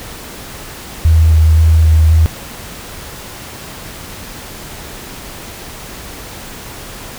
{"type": "tone with vibrato", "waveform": "sine", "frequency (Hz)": 79.8, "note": "D#2", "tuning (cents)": 44, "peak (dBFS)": -5, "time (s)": [1.05, 2.26], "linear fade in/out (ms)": 0, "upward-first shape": "square", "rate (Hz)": 1.9, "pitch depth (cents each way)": 13, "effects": ["pink hiss -30 dBFS RMS until 7.18 s"]}